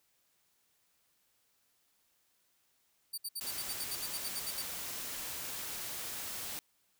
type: tone bursts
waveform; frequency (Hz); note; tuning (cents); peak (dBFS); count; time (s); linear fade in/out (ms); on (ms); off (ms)
15% pulse; 4616; D8; -31; -30; 14; 3.13-4.622; 10; 49; 62
type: noise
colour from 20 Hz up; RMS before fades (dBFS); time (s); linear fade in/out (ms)
white; -41; 3.41-6.59; 0
effects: white hiss -74 dBFS RMS until 6.99 s